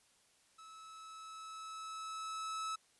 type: tone with level ramp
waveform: 45% pulse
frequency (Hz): 1300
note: E6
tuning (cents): -24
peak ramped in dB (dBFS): -53 to -37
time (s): 0.58-2.76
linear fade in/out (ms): 10
effects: white hiss -70 dBFS RMS until 2.99 s + resampled to 24000 Hz